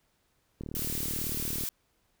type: click train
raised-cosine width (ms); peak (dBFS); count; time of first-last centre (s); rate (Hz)
3; -25; 40; 0.61-1.636; 38
type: noise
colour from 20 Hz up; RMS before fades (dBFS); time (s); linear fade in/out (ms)
blue; -34; 0.75-1.69; 0
effects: pink hiss -72 dBFS RMS until 2.2 s